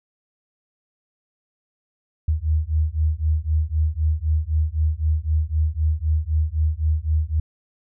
sine beating tone pair, 76.1 / 80 Hz, D#2 / D#2, -38 / +49 cents, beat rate 3.9 Hz, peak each -21 dBFS, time 2.28-7.4 s, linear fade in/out 5 ms, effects none

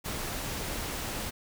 pink noise, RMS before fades -35 dBFS, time 0.04-1.31 s, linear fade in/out 20 ms, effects none

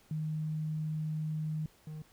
sine / triangle tone pair in turn, 155.3 / 154.54 Hz, D#3 / D#3, -3 / -11 cents, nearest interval unison, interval 8 cents, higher first, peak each -32 / -38 dBFS, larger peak first, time 0.11-1.66 / 1.87-2.02 s, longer first, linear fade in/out 2 ms, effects pink hiss -64 dBFS RMS until 2.12 s

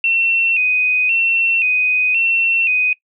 sine tone with vibrato, 2600 Hz, E7, 24 cents flat, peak -13 dBFS, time 0.04-2.93 s, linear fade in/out 2 ms, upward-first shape square, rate 0.95 Hz, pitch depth 69 cents each way, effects noise-tail reverb RT60 0.1 s tail -21 dB re dry

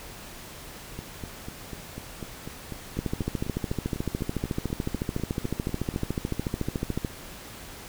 two click trains, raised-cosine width 3 ms, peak -22 / -14 dBFS, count 21 / 57, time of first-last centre 0.99-5.94 / 2.99-7.048 s, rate 4.04 / 13.8 Hz, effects pink hiss -43 dBFS RMS until 7.88 s

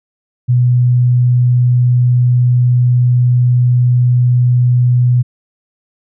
sine tone, 123.47 Hz, B2, in tune, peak -7 dBFS, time 0.48-5.23 s, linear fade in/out 20 ms, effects none

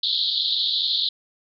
pink band-pass noise, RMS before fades -23 dBFS, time 0.03-1.09 s, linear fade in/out 5 ms, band 3400 to 4400 Hz, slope 96 dB/octave, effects none

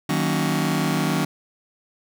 sawtooth chord, D# minor seventh, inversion none, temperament just, 155.56 / 186.68 / 233.3 / 280 Hz, D#3 / F#3 / A#3 / C#4, 0 / +16 / +2 / +18 cents, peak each -20 / -21 / -23 / -22 dBFS, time 0.09-1.25 s, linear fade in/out 5 ms, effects none

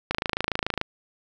click train, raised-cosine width 0.3 ms, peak -8 dBFS, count 20, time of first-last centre 0.11-0.814 s, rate 27 Hz, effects none

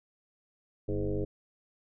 sine tone with frequency modulation, 220 Hz, A3, in tune, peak -28 dBFS, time 0.88-1.25 s, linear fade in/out 10 ms, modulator 97.5 Hz, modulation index 2.8, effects none

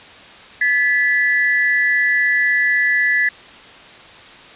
sine tone pair together, 1720 / 1976.1 Hz, A6 / B6, -40 / 0 cents, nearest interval major second, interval 240 cents, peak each -16 dBFS, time 0.61-3.29 s, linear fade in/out 5 ms, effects white hiss -40 dBFS RMS until 4.55 s + resampled to 8000 Hz

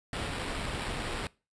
pink noise with sample-and-hold, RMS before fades -35 dBFS, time 0.13-1.27 s, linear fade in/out 2 ms, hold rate 6300 Hz, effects noise-tail reverb RT60 0.3 s tail -22 dB re dry + resampled to 22050 Hz

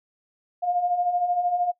sine beating tone pair, 698.5 / 711.5 Hz, F5 / F5, 0 / +32 cents, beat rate 13 Hz, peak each -29 / -22 dBFS, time 0.62-1.72 s, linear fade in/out 20 ms, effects noise-tail reverb RT60 0.1 s tail -20 dB re dry

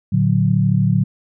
sine chord, Bb augmented, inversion none, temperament equal with one note detuned, 113.55 / 146.83 / 185 Hz, Bb2 / D3 / F#3, -45 / 0 / 0 cents, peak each -17 dBFS, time 0.12-1.04 s, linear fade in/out 10 ms, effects none

